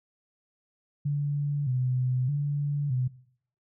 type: tone with vibrato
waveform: sine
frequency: 135.5 Hz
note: C#3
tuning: 39 cents flat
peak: -24 dBFS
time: 1.05-3.08 s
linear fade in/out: 10 ms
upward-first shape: square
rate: 0.81 Hz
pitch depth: 110 cents each way
effects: noise-tail reverb RT60 0.6 s tail -19 dB re dry